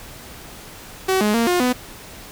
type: tone with pitch steps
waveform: sawtooth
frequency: 378.5 / 210.2 / 231.8 / 356.3 / 249.7 Hz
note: F#4 / G#3 / A#3 / F4 / B3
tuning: +39 / +21 / -10 / +35 / +19 cents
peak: -12 dBFS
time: 1.08-1.73 s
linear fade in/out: 10 ms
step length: 130 ms
effects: pink hiss -39 dBFS RMS until 2.31 s